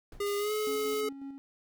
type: noise with exponential decay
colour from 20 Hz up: brown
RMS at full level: -40 dBFS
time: 0.12-0.35 s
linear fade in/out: 2 ms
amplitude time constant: 49 ms
type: tone with pitch glide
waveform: square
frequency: 406.6 to 426.6 Hz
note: G#4 to G#4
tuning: -37 to +46 cents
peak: -30 dBFS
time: 0.2-1.09 s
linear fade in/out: 5 ms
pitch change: +83 cents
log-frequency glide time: 0.38-0.52 s
type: band-stop noise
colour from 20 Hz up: white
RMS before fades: -45 dBFS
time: 0.26-1.01 s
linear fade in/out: 5 ms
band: 110 to 2500 Hz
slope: 48 dB/octave
type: tone with tremolo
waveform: triangle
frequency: 274.9 Hz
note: C#4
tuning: 14 cents flat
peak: -36 dBFS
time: 0.67-1.38 s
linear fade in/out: 0 ms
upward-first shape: square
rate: 5.5 Hz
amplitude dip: 40%
effects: none